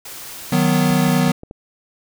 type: noise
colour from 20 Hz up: white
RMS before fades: -34 dBFS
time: 0.05-1.2 s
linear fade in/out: 5 ms
type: chord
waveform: square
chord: B major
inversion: first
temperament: equal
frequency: 155.56 / 185 / 246.9 Hz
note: D#3 / F#3 / B3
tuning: 0 / 0 / 0 cents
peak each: -19 dBFS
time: 0.52-1.32 s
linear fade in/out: 5 ms
type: clicks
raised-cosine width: 2 ms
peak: -21 dBFS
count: 5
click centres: 0.91 / 1.083 / 1.281 / 1.434 / 1.511 s
effects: none